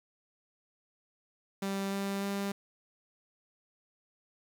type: tone with pitch steps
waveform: sawtooth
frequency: 196 / 197.48 / 198.97 Hz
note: G3 / G3 / G3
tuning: 0 / +13 / +26 cents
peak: -28 dBFS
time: 1.62-2.52 s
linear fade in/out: 5 ms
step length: 300 ms
effects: 9-bit